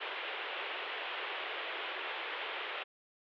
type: band-pass noise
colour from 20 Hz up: white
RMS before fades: -40 dBFS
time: 0-2.84 s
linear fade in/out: 20 ms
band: 360 to 3300 Hz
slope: 48 dB/octave
effects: none